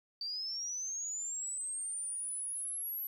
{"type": "linear sweep", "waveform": "sine", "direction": "up", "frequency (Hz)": [4600, 11840], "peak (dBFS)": -36, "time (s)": [0.21, 3.07], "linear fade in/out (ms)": 2, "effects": ["11-bit"]}